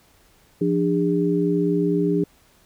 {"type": "tone cluster", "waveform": "sine", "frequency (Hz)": [172.7, 297.1, 405.3], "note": ["F3", "D4", "G#4"], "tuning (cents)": [-19, 20, -42], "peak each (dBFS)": -22, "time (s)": [0.61, 2.24], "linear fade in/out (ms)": 5, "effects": ["pink hiss -57 dBFS RMS until 2.65 s"]}